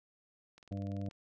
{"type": "click train", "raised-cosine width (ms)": 0.2, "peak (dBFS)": -40, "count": 12, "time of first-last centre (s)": [0.58, 1.111], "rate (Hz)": 20.7}
{"type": "harmonic tone", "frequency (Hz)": 98.9, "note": "G2", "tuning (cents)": 16, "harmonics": [1, 2, 3, 5, 6, 7], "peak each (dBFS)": [-38, -41, -45, -52, -51, -53], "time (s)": [0.71, 1.09], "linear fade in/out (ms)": 5}
{"effects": []}